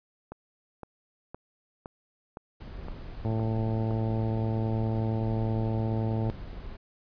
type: click train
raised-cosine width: 1 ms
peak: -25 dBFS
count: 8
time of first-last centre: 0.32-3.91 s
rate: 1.95 Hz
type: noise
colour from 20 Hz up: brown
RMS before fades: -40 dBFS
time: 2.6-6.77 s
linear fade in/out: 10 ms
type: harmonic tone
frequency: 111.2 Hz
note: A2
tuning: 19 cents sharp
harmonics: 1 / 2 / 3 / 4 / 5 / 6 / 7 / 8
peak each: -27 / -33 / -37 / -39 / -41 / -43 / -44 / -45 dBFS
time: 3.25-6.3 s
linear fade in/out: 0 ms
effects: resampled to 11025 Hz